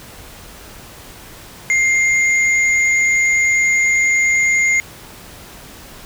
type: tone pair together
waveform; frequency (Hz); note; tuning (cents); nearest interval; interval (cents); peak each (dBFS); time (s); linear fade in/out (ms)
sine; 2107 / 6755; C7 / G#8; +12 / +28; octave + minor sixth; 2016; -12 / -23; 1.7-4.8; 0
effects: pink hiss -38 dBFS RMS until 6.05 s